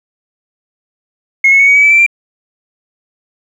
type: tone with pitch steps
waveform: sine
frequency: 2165 / 2193 / 2221 / 2249 / 2278 / 2307 / 2337 / 2366 Hz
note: C#7 / C#7 / C#7 / C#7 / C#7 / D7 / D7 / D7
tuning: -41 / -19 / +3 / +24 / +47 / -31 / -9 / +12 cents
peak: -3 dBFS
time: 1.44-2.064 s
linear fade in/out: 5 ms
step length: 78 ms
effects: tanh soft clip ceiling 0 dBFS + 7-bit